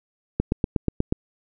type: click train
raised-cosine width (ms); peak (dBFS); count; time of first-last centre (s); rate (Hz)
3; -7; 7; 0.4-1.125; 8.28
effects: none